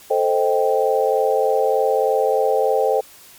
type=chord; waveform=sine; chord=A half-diminished seventh; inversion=none; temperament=equal; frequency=440 / 523.3 / 622.3 / 784 Hz; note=A4 / C5 / Eb5 / G5; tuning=0 / 0 / 0 / 0 cents; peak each=-19 / -19 / -23 / -21 dBFS; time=0.1-3.01 s; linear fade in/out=10 ms; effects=white hiss -45 dBFS RMS until 3.38 s + MP3 96 kbps

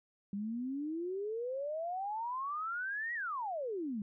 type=exponential two-way sweep; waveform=sine; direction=up then down; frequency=196 to 1943 to 196 Hz; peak=-35 dBFS; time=0.33-4.02 s; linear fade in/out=2 ms; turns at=3.14 s; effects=none

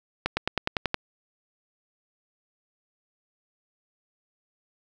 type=accelerating click train; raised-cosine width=0.3 ms; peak=-8 dBFS; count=8; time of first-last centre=0.26-0.944 s; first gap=110 ms; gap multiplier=0.96; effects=none

